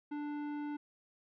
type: tone with tanh clipping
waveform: triangle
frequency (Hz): 294.2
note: D4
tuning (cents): +3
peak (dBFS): -39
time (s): 0.11-0.77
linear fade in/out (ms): 10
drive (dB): 18
effects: none